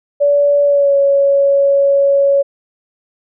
sine tone with pitch glide, 574 to 558 Hz, D5 to C#5, -40 to +11 cents, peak -8 dBFS, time 0.2-2.43 s, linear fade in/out 20 ms, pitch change -49 cents, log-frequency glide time 0.64-0.96 s, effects none

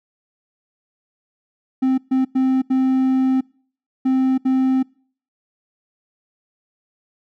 triangle tone bursts at uneven times, 261.6 Hz, C4, in tune, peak -12 dBFS, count 6, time 1.82-1.98 / 2.11-2.25 / 2.35-2.62 / 2.7-3.41 / 4.05-4.38 / 4.45-4.83 s, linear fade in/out 10 ms, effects noise-tail reverb RT60 0.5 s tail -26 dB re dry

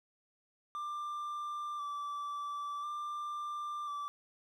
triangle tone with vibrato, 1174.7 Hz, D6, in tune, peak -35 dBFS, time 0.75-4.08 s, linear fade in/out 0 ms, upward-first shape square, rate 0.48 Hz, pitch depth 19 cents each way, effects none

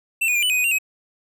square tone with pitch steps, 2685 / 2468 / 2391 / 2982 / 2504 / 2489 / 2763 / 2541 Hz, E7 / D#7 / D7 / F#7 / D#7 / D#7 / F7 / D#7, +31 / -15 / +30 / +13 / +10 / 0 / -19 / +36 cents, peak -18 dBFS, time 0.21-0.786 s, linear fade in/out 10 ms, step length 72 ms, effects none

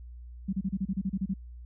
sine tone bursts, 192 Hz, G3, 36 cents flat, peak -26 dBFS, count 11, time 0.48-1.34 s, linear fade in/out 10 ms, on 50 ms, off 31 ms, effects added 60 Hz sine -42 dBFS peak until 1.65 s

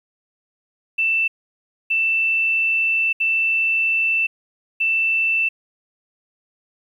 sine tone bursts at uneven times, 2664 Hz, E7, 18 cents sharp, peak -16 dBFS, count 4, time 0.98-1.28 / 1.9-3.13 / 3.2-4.27 / 4.8-5.49 s, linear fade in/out 10 ms, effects 9-bit

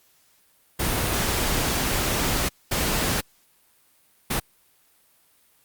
pink noise bursts at uneven times, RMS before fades -24 dBFS, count 3, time 0.79-2.49 / 2.71-3.21 / 4.3-4.4 s, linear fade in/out 10 ms, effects white hiss -61 dBFS RMS until 5.64 s + Opus 48 kbps

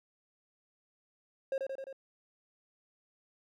triangle tone with echo, 538 Hz, C5, 48 cents sharp, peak -28 dBFS, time 1.52-1.58 s, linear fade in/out 2 ms, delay 87 ms, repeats 4, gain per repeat -3 dB, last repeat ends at 1.928 s, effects none

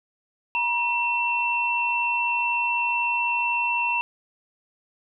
sine tone pair together, 954 / 2698 Hz, A#5 / E7, +40 / +40 cents, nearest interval octave + tritone, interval 1800 cents, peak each -25 / -23 dBFS, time 0.55-4.01 s, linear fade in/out 0 ms, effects none

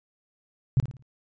sine tone with echo, 129.6 Hz, C3, 16 cents flat, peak -16 dBFS, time 0.77-0.8 s, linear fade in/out 0 ms, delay 56 ms, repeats 4, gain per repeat -9 dB, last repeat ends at 1.024 s, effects resampled to 16000 Hz

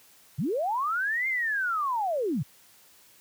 sine linear two-way sweep, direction up then down, 110 to 2131 to 110 Hz, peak -25 dBFS, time 0.38-2.43 s, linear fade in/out 10 ms, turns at 1.28 s, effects white hiss -57 dBFS RMS until 3.2 s + high-pass 60 Hz 12 dB/octave

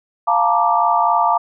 sine chord, Bb major seventh, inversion second, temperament equal with one note detuned, 698.5 / 880 / 943.7 / 1174.7 Hz, F5 / A5 / Bb5 / D6, 0 / 0 / +21 / 0 cents, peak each -18 dBFS, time 0.27-1.38 s, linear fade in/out 10 ms, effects none

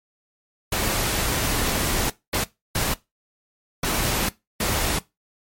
pink noise bursts at uneven times, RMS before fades -23 dBFS, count 5, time 0.72-2.1 / 2.33-2.44 / 2.75-2.94 / 3.83-4.29 / 4.6-4.99 s, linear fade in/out 5 ms, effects noise-tail reverb RT60 0.2 s tail -19 dB re dry + MP3 64 kbps

